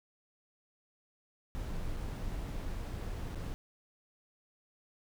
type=noise with dropouts; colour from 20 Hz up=brown; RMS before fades=-38 dBFS; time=1.55-3.54 s; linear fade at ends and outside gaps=0 ms; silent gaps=1.964-1.969 / 3.348-3.356 s; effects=none